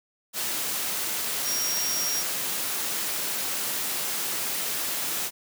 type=tone in noise; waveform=sine; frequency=5620 Hz; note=F8; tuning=10 cents sharp; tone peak=-27 dBFS; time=1.43-2.24 s; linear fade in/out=50 ms; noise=white; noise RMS=-29 dBFS; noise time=0.33-5.31 s; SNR=-1 dB; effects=high-pass 150 Hz 12 dB/octave